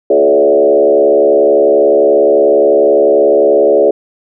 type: tone with frequency modulation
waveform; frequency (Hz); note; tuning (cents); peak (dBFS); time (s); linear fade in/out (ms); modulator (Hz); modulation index
sine; 493.9; B4; 0; -5; 0.1-3.91; 5; 71.4; 1.9
effects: none